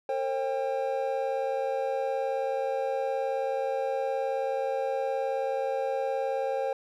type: tone cluster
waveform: triangle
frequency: 457 / 536 / 796 Hz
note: A#4 / C5 / G5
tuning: -34 / +42 / +26 cents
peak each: -32 / -27 / -31 dBFS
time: 0.09-6.73 s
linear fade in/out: 2 ms
effects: none